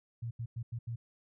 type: tone bursts at uneven times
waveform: sine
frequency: 116.54 Hz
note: A#2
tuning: in tune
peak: -35 dBFS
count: 5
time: 0.22-0.31 / 0.39-0.46 / 0.56-0.63 / 0.72-0.79 / 0.87-0.96 s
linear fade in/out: 10 ms
effects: none